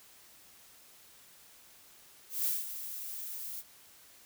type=noise with ADSR envelope; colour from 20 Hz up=violet; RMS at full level=-30 dBFS; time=2.29-3.63 s; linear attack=170 ms; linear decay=180 ms; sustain=-11 dB; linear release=42 ms; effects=white hiss -58 dBFS RMS until 4.25 s